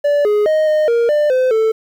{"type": "tone with pitch steps", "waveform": "triangle", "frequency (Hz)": [580, 417.9, 622, 614, 468.4, 595, 513, 442], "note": ["D5", "G#4", "D#5", "D#5", "A#4", "D5", "C5", "A4"], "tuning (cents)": [-22, 11, -1, -23, 8, 22, -34, 8], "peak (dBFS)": -9, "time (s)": [0.04, 1.72], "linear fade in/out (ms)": 10, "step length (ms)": 210, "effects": ["8-bit"]}